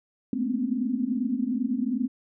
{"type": "tone cluster", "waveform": "sine", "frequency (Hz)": [213.8, 226.7, 244.7, 254.7, 277.3], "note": ["A3", "A#3", "B3", "C4", "C#4"], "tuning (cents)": [-49, -48, -16, -46, 1], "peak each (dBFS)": [-33, -31, -34, -27, -33], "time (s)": [0.33, 2.08], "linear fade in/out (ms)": 2, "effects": []}